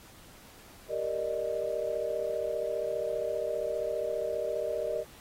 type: chord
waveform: sine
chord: Eb major seventh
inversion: first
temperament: equal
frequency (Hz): 392 / 466.2 / 587.3 / 622.3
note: G4 / Bb4 / D5 / Eb5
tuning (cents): 0 / 0 / 0 / 0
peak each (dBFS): -39 / -34 / -35 / -33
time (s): 0.88-5.05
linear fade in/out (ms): 50
effects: pink hiss -54 dBFS RMS until 5.2 s + AAC 48 kbps